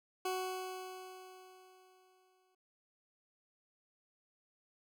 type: tone with exponential decay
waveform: 20% pulse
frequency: 371.7 Hz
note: F#4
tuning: 8 cents sharp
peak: -29 dBFS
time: 0.25-2.55 s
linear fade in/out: 5 ms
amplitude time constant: 500 ms
effects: none